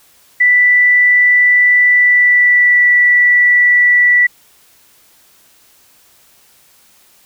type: tone with pitch glide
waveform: sine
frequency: 1975.5 to 1959.6 Hz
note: B6 to B6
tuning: 0 to -14 cents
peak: -6 dBFS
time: 0.4-4.27 s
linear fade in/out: 10 ms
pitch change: -14 cents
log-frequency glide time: 1.89-2.89 s
effects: white hiss -49 dBFS RMS until 7.25 s